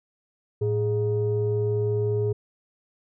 sine tone pair together, 110 / 415.6 Hz, A2 / G#4, 0 / +1 cents, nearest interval octave + major seventh, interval 2301 cents, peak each -23 dBFS, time 0.61-2.33 s, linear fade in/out 10 ms, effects tanh soft clip ceiling -16 dBFS

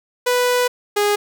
sawtooth tone pair in turn, 493.9 / 412.6 Hz, B4 / G#4, 0 / -11 cents, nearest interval minor third, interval 311 cents, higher first, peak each -11 dBFS, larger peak neither, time 0.26-0.68 / 0.96-1.16 s, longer first, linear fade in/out 10 ms, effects none

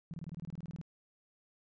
sine tone bursts, 165.2 Hz, E3, 4 cents sharp, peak -39 dBFS, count 14, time 0.11-0.814 s, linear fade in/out 0 ms, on 28 ms, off 24 ms, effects resampled to 16000 Hz

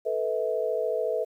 sine chord, A suspended second, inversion none, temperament equal with one note detuned, 440 / 493.9 / 644.6 Hz, A4 / B4 / E5, 0 / 0 / -39 cents, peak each -29 dBFS, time 0.05-1.25 s, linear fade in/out 20 ms, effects 10-bit

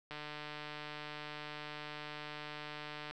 click train, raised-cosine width 0.3 ms, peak -28 dBFS, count 451, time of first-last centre 0.11-3.11 s, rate 150 Hz, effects none

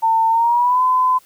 sine tone with pitch glide, 900 to 1016.1 Hz, A5 to B5, +39 to +49 cents, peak -12 dBFS, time 0.02-1.19 s, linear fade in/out 20 ms, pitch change +210 cents, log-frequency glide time 0.29-0.82 s, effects white hiss -52 dBFS RMS until 1.25 s

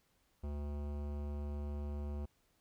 sine tone with hard clipping, 72.7 Hz, D2, 17 cents flat, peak -40 dBFS, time 0.43-2.26 s, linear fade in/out 10 ms, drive 18 dB, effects pink hiss -75 dBFS RMS until 2.6 s

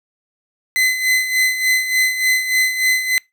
40% pulse tone with tremolo, 2033 Hz, B6, 50 cents sharp, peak -11 dBFS, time 0.76-3.18 s, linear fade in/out 0 ms, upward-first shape sine, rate 3.4 Hz, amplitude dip 65%, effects noise-tail reverb RT60 0.2 s tail -24 dB re dry

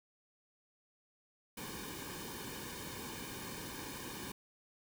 pink noise with comb filter, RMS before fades -45 dBFS, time 1.57-4.32 s, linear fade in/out 5 ms, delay 1.5 ms, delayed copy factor -0.8, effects none

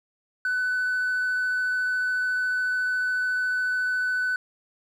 triangle tone with vibrato, 1500 Hz, F#6, 23 cents sharp, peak -20 dBFS, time 0.45-4.36 s, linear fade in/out 2 ms, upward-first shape triangle, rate 14 Hz, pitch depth 8 cents each way, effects tanh soft clip ceiling -18 dBFS

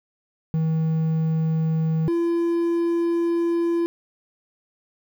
triangle tone pair in turn, 160.1 / 339.2 Hz, D#3 / E4, +50 / +50 cents, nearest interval octave + minor second, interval 1300 cents, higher second, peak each -17 dBFS, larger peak neither, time 0.54-2.08 / 2.08-3.86 s, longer second, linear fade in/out 0 ms, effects 9-bit

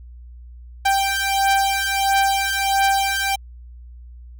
sawtooth beating tone pair, 784 / 785.5 Hz, G5 / G5, 0 / +3 cents, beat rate 1.5 Hz, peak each -16 dBFS, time 0.85-3.36 s, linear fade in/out 10 ms, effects added 60 Hz sine -37 dBFS peak until 4.39 s

